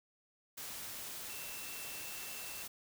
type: tone in noise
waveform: sine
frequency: 2679 Hz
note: E7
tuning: 27 cents sharp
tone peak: -51 dBFS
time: 1.29-2.63 s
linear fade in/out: 10 ms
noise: white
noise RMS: -45 dBFS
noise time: 0.57-2.68 s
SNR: -9 dB
effects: none